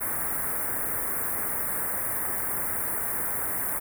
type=band-stop noise; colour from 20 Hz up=white; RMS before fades=-29 dBFS; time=0-3.8 s; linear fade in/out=20 ms; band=2000 to 9200 Hz; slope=48 dB/octave; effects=none